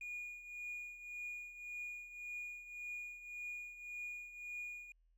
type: tone with tremolo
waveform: triangle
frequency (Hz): 2441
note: D#7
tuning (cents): -34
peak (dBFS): -39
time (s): 0.01-4.92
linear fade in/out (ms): 2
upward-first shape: triangle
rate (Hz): 1.8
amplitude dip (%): 75
effects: tanh soft clip ceiling -36 dBFS + added 41 Hz sine -69 dBFS peak until 5.17 s